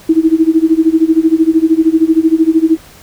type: tone with tremolo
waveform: sine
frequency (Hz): 322.1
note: E4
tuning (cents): -40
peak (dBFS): -3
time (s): 0.09-2.77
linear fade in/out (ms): 5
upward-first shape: sine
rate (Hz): 13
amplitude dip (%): 90
effects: pink hiss -39 dBFS RMS until 3.02 s